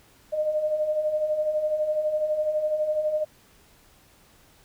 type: beating tone pair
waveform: sine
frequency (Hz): 602 / 614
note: D5 / D#5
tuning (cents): +43 / -23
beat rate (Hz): 12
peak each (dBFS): -31 / -23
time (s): 0.32-3.25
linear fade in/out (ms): 20
effects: pink hiss -57 dBFS RMS until 4.64 s